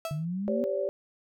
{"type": "tone with exponential decay", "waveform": "35% pulse", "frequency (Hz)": 657, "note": "E5", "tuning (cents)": -6, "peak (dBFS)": -27, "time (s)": [0.05, 0.25], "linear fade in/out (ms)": 1, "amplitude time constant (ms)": 43}
{"type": "exponential sweep", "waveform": "sine", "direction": "up", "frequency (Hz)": [144.4, 246.9], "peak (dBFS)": -29, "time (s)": [0.11, 0.64], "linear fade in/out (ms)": 0}
{"type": "chord", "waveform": "sine", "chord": "G suspended fourth", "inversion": "none", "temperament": "equal with one note detuned", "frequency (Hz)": [392, 523.3, 574.2], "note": ["G4", "C5", "D5"], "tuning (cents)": [0, 0, -39], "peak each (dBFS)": [-32, -34, -29], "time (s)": [0.48, 0.89], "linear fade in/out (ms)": 0}
{"effects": []}